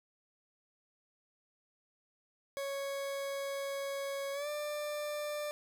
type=tone with pitch glide; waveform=40% pulse; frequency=554 to 593.8 Hz; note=C#5 to D5; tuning=-1 to +19 cents; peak=-35 dBFS; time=2.57-5.51 s; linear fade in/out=0 ms; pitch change=+120 cents; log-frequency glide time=4.33-4.48 s; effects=none